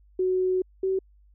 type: tone pair in turn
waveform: sine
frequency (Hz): 370.5 / 380.7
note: F#4 / F#4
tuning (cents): +2 / +49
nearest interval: unison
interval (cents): 47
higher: second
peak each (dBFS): -21 / -22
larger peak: first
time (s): 0.19-0.62 / 0.83-0.99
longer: first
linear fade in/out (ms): 5
effects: added 50 Hz sine -54 dBFS peak until 1.34 s